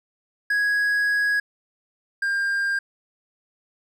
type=tone pair in turn; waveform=triangle; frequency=1661.2 / 1600.9 Hz; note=G#6 / G6; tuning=0 / +36 cents; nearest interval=minor second; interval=64 cents; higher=first; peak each=-17 / -19 dBFS; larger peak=first; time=0.5-1.4 / 2.22-2.79 s; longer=first; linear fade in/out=5 ms; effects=none